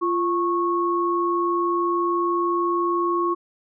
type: tone pair together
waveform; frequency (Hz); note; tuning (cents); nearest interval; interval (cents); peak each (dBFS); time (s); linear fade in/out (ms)
sine; 346.2 / 1100; F4 / C#6; -15 / -14; octave + minor sixth; 2001; -22; 0.01-3.35; 20
effects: none